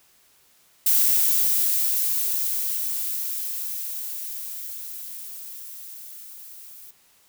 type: noise with level ramp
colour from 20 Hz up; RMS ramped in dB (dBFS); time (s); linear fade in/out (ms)
violet; -18 to -44; 0.86-6.91; 5
effects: white hiss -59 dBFS RMS until 7.28 s